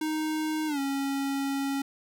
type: tone with pitch glide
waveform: square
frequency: 311.1 to 275.6 Hz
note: D#4 to C#4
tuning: 0 to -10 cents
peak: -28 dBFS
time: 0.01-1.82 s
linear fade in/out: 5 ms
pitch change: -210 cents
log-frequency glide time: 0.67-0.79 s
effects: none